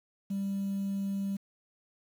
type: tone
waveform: sine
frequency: 196.9 Hz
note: G3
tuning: 8 cents sharp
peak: -28 dBFS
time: 0.3-1.37 s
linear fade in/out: 10 ms
effects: tanh soft clip ceiling -28 dBFS + 9-bit